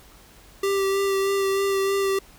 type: tone with vibrato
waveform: square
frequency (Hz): 392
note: G4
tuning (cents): 0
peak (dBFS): -21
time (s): 0.63-2.19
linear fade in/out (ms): 5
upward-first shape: sine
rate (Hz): 3.2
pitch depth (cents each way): 16
effects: added 48 Hz sine -55 dBFS peak until 2.38 s + pink hiss -51 dBFS RMS until 2.38 s